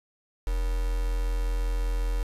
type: tone with quantisation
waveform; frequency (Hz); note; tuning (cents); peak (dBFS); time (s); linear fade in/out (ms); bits
sine; 42.61; F1; -42; -24; 0.47-2.23; 0; 6
effects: resampled to 32000 Hz